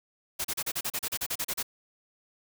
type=noise bursts; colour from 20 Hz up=white; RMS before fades=-31 dBFS; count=14; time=0.39-1.629 s; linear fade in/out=10 ms; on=56 ms; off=35 ms; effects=none